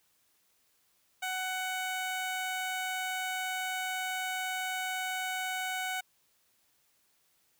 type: tone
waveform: 15% pulse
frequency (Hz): 746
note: F#5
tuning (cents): +14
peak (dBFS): -26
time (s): 1.22-6.01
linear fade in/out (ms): 10
effects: white hiss -71 dBFS RMS until 7.59 s